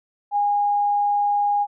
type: tone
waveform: sine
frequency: 819 Hz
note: G#5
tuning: 24 cents flat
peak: -17 dBFS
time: 0.31-1.67 s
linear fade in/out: 50 ms
effects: none